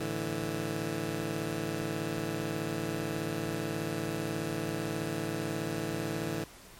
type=chord; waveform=15% pulse; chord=A suspended fourth; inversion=none; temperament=just; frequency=110 / 146.67 / 165 Hz; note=A2 / D3 / E3; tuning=0 / -2 / +2 cents; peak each=-32 / -31 / -30 dBFS; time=0-6.44 s; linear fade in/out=5 ms; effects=pink hiss -52 dBFS RMS until 6.79 s + MP3 64 kbps